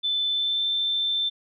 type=tone with pitch glide; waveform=sine; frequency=3520 to 3553 Hz; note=A7 to A7; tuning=0 to +16 cents; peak=-22 dBFS; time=0.03-1.3 s; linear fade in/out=20 ms; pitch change=+16 cents; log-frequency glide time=0.29-0.66 s; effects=none